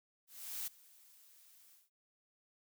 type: noise with ADSR envelope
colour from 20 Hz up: blue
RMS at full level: -40 dBFS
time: 0.27-1.9 s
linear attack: 400 ms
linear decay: 13 ms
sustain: -23 dB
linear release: 170 ms
effects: none